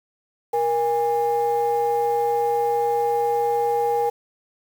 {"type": "tone pair together", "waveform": "sine", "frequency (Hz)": [471.6, 818.5], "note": ["A#4", "G#5"], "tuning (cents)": [20, -25], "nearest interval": "minor seventh", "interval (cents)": 955, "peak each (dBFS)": -20, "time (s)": [0.53, 4.1], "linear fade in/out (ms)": 10, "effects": ["tanh soft clip ceiling -13 dBFS", "7-bit"]}